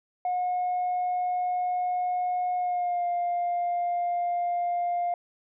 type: tone with pitch glide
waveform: sine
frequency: 723 to 702 Hz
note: F#5 to F5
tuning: -40 to +9 cents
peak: -23 dBFS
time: 0.25-5.14 s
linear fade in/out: 2 ms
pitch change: -51 cents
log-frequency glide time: 2.56-3.06 s
effects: tanh soft clip ceiling -22 dBFS